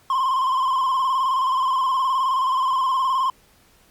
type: tone with vibrato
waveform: triangle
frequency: 1046.5 Hz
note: C6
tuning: in tune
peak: -16 dBFS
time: 0.1-3.3 s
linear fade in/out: 2 ms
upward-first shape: square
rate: 19 Hz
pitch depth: 48 cents each way
effects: pink hiss -56 dBFS RMS until 3.9 s + Opus 48 kbps